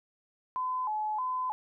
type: tone with vibrato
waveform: sine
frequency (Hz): 932.3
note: A#5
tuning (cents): 0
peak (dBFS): -29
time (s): 0.56-1.52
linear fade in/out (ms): 0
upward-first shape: square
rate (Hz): 1.6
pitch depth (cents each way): 150
effects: none